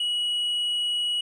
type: tone with tanh clipping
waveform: sine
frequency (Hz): 2918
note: F#7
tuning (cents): -25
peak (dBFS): -24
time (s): 0-1.21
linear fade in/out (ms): 5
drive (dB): 3
effects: none